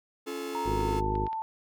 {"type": "chord", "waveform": "45% pulse", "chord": "Db augmented", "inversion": "none", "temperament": "just", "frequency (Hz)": [277.2, 346.5, 433.1], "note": ["Db4", "F4", "A4"], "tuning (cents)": [0, -14, -27], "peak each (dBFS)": [-39, -40, -36], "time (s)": [0.26, 1.01], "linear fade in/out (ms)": 20}
{"type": "tone with pitch glide", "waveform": "sine", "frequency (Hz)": [932.3, 886.6], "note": ["A#5", "A5"], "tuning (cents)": [0, 13], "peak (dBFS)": -30, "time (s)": [0.55, 1.42], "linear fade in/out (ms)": 0, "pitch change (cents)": -87, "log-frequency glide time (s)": [0.76, 1.03]}
{"type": "harmonic tone", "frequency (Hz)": 51.91, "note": "G#1", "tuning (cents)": 0, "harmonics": [1, 2, 3, 4, 5, 6, 7, 8, 9], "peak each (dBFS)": [-32, -34, -41, -40, -41, -42, -33, -41, -40], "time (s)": [0.64, 1.29], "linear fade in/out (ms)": 50}
{"type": "clicks", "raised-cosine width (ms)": 0.3, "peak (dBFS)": -30, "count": 6, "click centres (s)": [0.805, 0.887, 0.929, 1.154, 1.267, 1.33]}
{"effects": []}